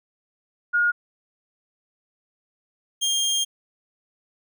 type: tone pair in turn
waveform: sine / 25% pulse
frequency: 1431 / 3212 Hz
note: F6 / G7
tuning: +42 / +41 cents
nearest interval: octave + major second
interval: 1399 cents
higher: second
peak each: -17 dBFS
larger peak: neither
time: 0.73-0.92 / 3.01-3.45 s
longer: second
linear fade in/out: 20 ms
effects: none

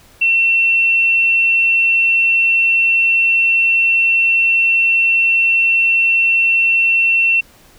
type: tone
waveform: sine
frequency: 2705 Hz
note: E7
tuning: 44 cents sharp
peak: -10 dBFS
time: 0.21-7.41 s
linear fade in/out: 10 ms
effects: pink hiss -47 dBFS RMS until 7.78 s

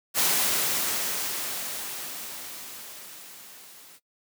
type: noise with level ramp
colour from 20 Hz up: white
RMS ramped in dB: -22 to -50 dBFS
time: 0.14-4 s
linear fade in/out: 50 ms
effects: noise-tail reverb RT60 0.1 s tail -20 dB re dry + high-pass 150 Hz 12 dB/octave

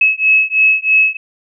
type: beating tone pair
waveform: sine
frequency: 2578 / 2581.1 Hz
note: E7 / E7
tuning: -39 / -37 cents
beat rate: 3.1 Hz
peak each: -12 dBFS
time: 0.01-1.17 s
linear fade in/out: 5 ms
effects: none

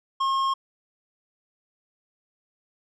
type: tone with tanh clipping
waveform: triangle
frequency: 1076 Hz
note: C6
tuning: 48 cents sharp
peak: -23 dBFS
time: 0.2-0.54 s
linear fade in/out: 10 ms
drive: 14 dB
effects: none

